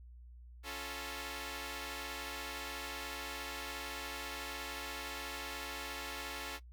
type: chord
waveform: 5% pulse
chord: Db augmented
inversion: none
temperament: equal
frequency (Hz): 277.2 / 349.2 / 440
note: Db4 / F4 / A4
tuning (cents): 0 / 0 / 0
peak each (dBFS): -34 / -36 / -33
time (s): 0.63-6.6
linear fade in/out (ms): 50
effects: noise-tail reverb RT60 0.1 s tail -18 dB re dry + added 60 Hz sine -51 dBFS peak until 6.72 s